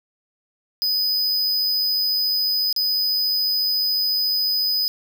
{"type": "tone with dropouts", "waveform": "square", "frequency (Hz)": 4997, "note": "D#8", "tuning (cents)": 7, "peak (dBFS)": -19, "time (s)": [0.82, 4.88], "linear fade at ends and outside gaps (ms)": 0, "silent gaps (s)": [2.727, 2.763], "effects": []}